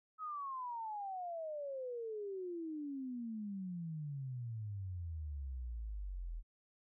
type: exponential sweep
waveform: sine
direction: down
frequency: 1289 to 39.29 Hz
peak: -40 dBFS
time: 0.18-6.43 s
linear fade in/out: 50 ms
effects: none